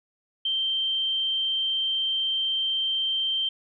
sine tone, 3136 Hz, G7, in tune, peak -23 dBFS, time 0.45-3.49 s, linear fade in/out 5 ms, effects none

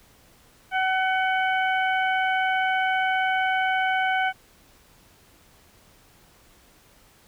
harmonic tone with a mistuned harmonic, 754 Hz, F#5, 32 cents sharp, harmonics 1 / 2 / 3 / 4, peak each -23 / -25 / -30 / -35 dBFS, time 0.71-4.33 s, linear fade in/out 50 ms, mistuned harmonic 3, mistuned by -15 cents, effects pink hiss -56 dBFS RMS until 7.27 s

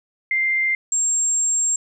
sine tone pair in turn, 2095 / 7466 Hz, C7 / A#8, +2 / +2 cents, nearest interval octave + minor seventh, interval 2200 cents, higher second, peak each -17 dBFS, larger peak neither, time 0.31-0.75 / 0.92-1.76 s, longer second, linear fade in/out 2 ms, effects none

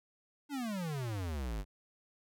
square exponential sweep, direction down, 300 to 46.25 Hz, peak -36 dBFS, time 0.49-1.65 s, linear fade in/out 50 ms, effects none

